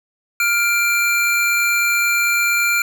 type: tone pair together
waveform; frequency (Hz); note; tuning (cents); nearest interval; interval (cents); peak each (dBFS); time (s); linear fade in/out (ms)
square; 1401 / 2358; F6 / D7; +5 / +6; major sixth; 901; -20 / -17; 0.4-2.82; 2
effects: none